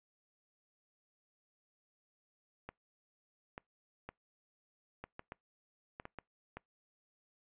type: clicks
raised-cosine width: 0.5 ms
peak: -29 dBFS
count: 10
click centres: 2.69 / 3.579 / 4.09 / 5.04 / 5.194 / 5.321 / 5.999 / 6.054 / 6.187 / 6.57 s
effects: noise-tail reverb RT60 0.2 s tail -26 dB re dry + resampled to 8000 Hz